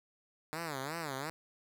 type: tone with vibrato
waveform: 5% pulse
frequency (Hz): 149.3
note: D3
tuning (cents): +29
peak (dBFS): -26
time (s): 0.53-1.3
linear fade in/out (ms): 0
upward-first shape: sine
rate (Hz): 2.8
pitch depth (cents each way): 220
effects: none